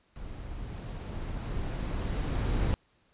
brown noise with level ramp, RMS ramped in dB -42 to -27 dBFS, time 0.16-2.74 s, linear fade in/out 0 ms, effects pink hiss -68 dBFS RMS until 3.13 s + resampled to 8000 Hz

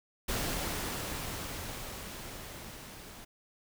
pink noise with level ramp, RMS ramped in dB -33 to -49 dBFS, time 0.28-3.25 s, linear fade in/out 10 ms, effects none

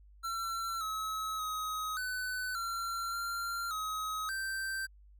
square tone with pitch steps, 1352 / 1286 / 1265 / 1504 / 1367 / 1381 / 1269 / 1561 Hz, E6 / E6 / D#6 / F#6 / F6 / F6 / D#6 / G6, +43 / -43 / +28 / +28 / -37 / -20 / +34 / -8 cents, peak -35 dBFS, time 0.23-4.87 s, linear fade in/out 20 ms, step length 580 ms, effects added 50 Hz sine -55 dBFS peak until 5.19 s

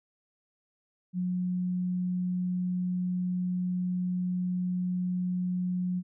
sine tone, 180.8 Hz, F#3, 40 cents flat, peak -27 dBFS, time 1.13-6.03 s, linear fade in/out 50 ms, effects none

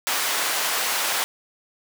pink high-pass noise, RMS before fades -24 dBFS, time 0.07-1.24 s, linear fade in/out 0 ms, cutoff 810 Hz, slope 12 dB/octave, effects none

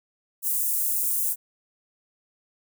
white high-pass noise, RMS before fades -25 dBFS, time 0.42-1.36 s, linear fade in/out 50 ms, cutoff 8500 Hz, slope 24 dB/octave, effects none

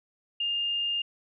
sine tone, 2816 Hz, F7, 14 cents sharp, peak -26 dBFS, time 0.4-1.02 s, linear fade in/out 5 ms, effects none

